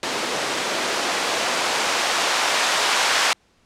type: noise with band-pass filter sweep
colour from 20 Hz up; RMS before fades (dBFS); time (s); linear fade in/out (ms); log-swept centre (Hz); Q
blue; -21; 0.03-3.33; 0; 350 to 910; 0.78
effects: pink hiss -60 dBFS RMS until 3.65 s + low-pass 7000 Hz 12 dB/octave